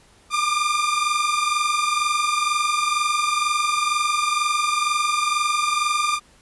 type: tone pair together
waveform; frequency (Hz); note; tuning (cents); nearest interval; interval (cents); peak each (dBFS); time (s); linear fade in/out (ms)
sawtooth; 1186.9 / 1209; D6 / D6; +18 / +50; unison; 32; -19 / -18; 0.3-6.2; 50
effects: pink hiss -54 dBFS RMS until 6.41 s + resampled to 24000 Hz